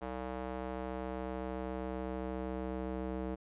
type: tone with band-pass filter sweep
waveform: square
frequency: 63.8 Hz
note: C2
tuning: 43 cents flat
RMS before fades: -39 dBFS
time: 0.01-3.36 s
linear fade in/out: 20 ms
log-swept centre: 680 to 400 Hz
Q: 1
effects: resampled to 8000 Hz